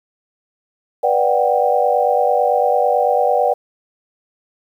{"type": "chord", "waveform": "sine", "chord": "G major seventh", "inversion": "first", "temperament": "just", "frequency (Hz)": [490, 588, 735, 784], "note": ["B4", "D5", "F#5", "G5"], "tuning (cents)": [-14, 2, -12, 0], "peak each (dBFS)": -18, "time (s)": [1.03, 3.54], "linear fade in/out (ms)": 10, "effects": ["8-bit"]}